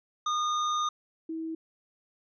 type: tone pair in turn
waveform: square / sine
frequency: 1223 / 323.1 Hz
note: D#6 / E4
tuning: -30 / -35 cents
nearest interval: octave + major seventh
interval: 2305 cents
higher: first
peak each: -27 / -32 dBFS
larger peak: first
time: 0.26-0.89 / 1.29-1.55 s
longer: first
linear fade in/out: 5 ms
effects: resampled to 16000 Hz